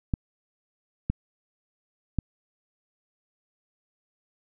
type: clicks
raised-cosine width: 5 ms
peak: -12 dBFS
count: 3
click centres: 0.138 / 1.1 / 2.187 s
effects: none